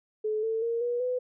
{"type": "tone with pitch steps", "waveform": "sine", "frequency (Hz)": [430, 446.7, 464.1, 482.1, 500.8], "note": ["A4", "A4", "A#4", "B4", "B4"], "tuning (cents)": [-40, 26, -8, -42, 24], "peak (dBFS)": -26, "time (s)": [0.24, 1.19], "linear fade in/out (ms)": 10, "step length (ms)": 190, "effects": []}